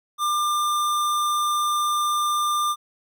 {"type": "tone", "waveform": "square", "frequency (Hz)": 1196, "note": "D6", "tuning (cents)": 31, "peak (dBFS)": -21, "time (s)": [0.18, 2.76], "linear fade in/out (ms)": 50, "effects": []}